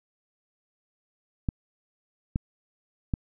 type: clicks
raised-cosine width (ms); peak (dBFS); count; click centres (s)
5; -13; 3; 1.488 / 2.359 / 3.138
effects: none